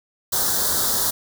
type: band-stop noise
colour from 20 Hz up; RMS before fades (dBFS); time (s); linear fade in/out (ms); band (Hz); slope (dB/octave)
white; -21; 0.32-1.11; 10; 1700 to 3600; 48
effects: none